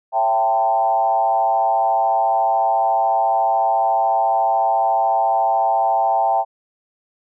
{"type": "tone with frequency modulation", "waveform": "sine", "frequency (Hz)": 784, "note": "G5", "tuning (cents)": 0, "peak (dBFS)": -14, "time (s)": [0.12, 6.45], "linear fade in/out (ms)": 50, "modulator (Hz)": 114, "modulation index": 1.1, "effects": []}